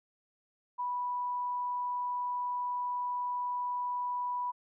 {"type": "tone", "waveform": "sine", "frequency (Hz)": 984, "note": "B5", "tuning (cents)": -7, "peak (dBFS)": -31, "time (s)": [0.78, 4.52], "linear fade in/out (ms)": 20, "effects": []}